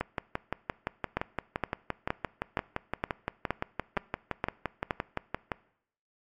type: two click trains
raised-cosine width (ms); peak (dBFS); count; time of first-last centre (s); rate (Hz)
0.5; -12 / -14; 9 / 33; 1.17-4.908 / 0.01-5.518; 2.14 / 5.81
effects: noise-tail reverb RT60 0.7 s tail -21 dB re dry + MP3 64 kbps